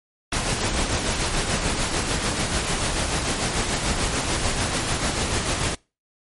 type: noise with tremolo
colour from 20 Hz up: pink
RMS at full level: -22 dBFS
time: 0.32-5.75 s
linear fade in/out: 5 ms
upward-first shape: sine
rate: 6.8 Hz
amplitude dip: 40%
effects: noise-tail reverb RT60 0.3 s tail -25 dB re dry + MP3 48 kbps